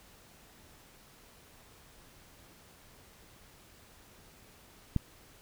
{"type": "click", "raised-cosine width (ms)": 5, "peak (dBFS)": -15, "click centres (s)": 4.963, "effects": ["pink hiss -58 dBFS RMS until 5.41 s"]}